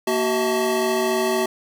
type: tone cluster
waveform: square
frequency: 232.5 / 376.4 / 642 / 883 Hz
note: A#3 / F#4 / E5 / A5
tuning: -4 / +30 / -46 / +6 cents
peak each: -28 / -22 / -26 / -29 dBFS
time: 0.07-1.46 s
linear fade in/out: 5 ms
effects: none